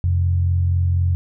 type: tone pair together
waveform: sine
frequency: 88.37 / 132.4 Hz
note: F2 / C3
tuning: +21 / +21 cents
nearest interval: perfect fifth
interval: 700 cents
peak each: -15 / -26 dBFS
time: 0.04-1.15 s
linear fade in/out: 0 ms
effects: none